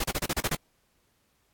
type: noise bursts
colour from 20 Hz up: pink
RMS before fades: -28 dBFS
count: 8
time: 0-0.551 s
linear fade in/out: 5 ms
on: 40 ms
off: 33 ms
effects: pink hiss -70 dBFS RMS until 1.53 s + AAC 64 kbps